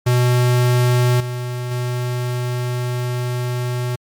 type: tone with level steps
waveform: square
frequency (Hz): 123.47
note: B2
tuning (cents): 0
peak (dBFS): -13 / -23 / -20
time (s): 0.06-3.96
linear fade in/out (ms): 10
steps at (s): 1.2 / 1.71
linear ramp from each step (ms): 5
effects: MP3 96 kbps